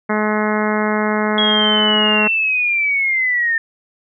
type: harmonic tone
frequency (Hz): 212.7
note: G#3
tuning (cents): +42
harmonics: 1 / 2 / 3 / 4 / 5 / 6 / 7 / 8 / 9 / 10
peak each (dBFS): -19 / -22 / -24 / -25 / -26 / -27 / -27 / -28 / -29 / -29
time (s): 0.09-2.28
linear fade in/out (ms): 10
type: linear sweep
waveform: sine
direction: down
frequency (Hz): 3322 to 1798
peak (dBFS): -14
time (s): 1.38-3.58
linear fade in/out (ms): 2
effects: none